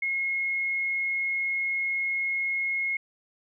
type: tone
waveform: sine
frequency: 2162 Hz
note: C#7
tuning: 44 cents flat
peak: -25 dBFS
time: 0.02-2.97 s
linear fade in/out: 5 ms
effects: none